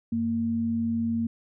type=tone pair together; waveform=sine; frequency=96.7 / 230 Hz; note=G2 / A#3; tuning=-23 / -23 cents; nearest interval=octave + minor third; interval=1500 cents; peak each=-35 / -24 dBFS; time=0.12-1.27 s; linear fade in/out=5 ms; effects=none